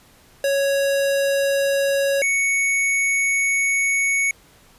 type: tone pair in turn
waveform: square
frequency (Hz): 554.4 / 2222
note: C#5 / C#7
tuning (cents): 0 / +4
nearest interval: 2 octaves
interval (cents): 2404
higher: second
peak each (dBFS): -18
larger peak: neither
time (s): 0.44-2.22 / 2.22-4.31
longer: second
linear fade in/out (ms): 2
effects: pink hiss -52 dBFS RMS until 4.78 s + resampled to 32000 Hz